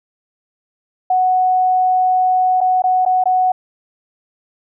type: tone with dropouts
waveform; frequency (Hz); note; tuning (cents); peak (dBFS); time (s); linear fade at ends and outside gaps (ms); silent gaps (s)
sine; 740; F#5; 0; -11; 1.1-3.52; 5; 2.606-2.612 / 2.821-2.839 / 3.052-3.061 / 3.239-3.256
effects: none